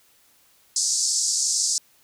white band-pass noise, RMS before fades -23 dBFS, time 0.76-1.78 s, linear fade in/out 2 ms, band 4800 to 8200 Hz, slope 48 dB/octave, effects white hiss -59 dBFS RMS until 2.03 s

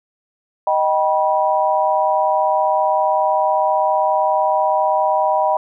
sine chord, Eb augmented, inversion none, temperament just, 622.3 / 777.8 / 972.3 Hz, Eb5 / G5 / B5, 0 / -14 / -27 cents, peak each -18 dBFS, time 0.67-5.57 s, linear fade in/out 2 ms, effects none

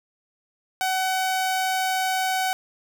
sawtooth tone, 753 Hz, F#5, 30 cents sharp, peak -18 dBFS, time 0.81-2.53 s, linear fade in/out 0 ms, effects none

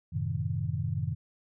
sine chord, F# diminished seventh, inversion none, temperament equal with one note detuned, 92.5 / 110 / 130.81 / 156.83 Hz, F#2 / A2 / C3 / Eb3, 0 / 0 / 0 / +14 cents, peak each -34 dBFS, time 0.12-1.15 s, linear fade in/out 20 ms, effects none

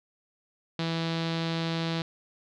sawtooth tone with low-pass filter, 164.81 Hz, E3, in tune, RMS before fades -30 dBFS, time 0.79-2.02 s, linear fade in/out 2 ms, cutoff 4000 Hz, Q 3.3, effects none

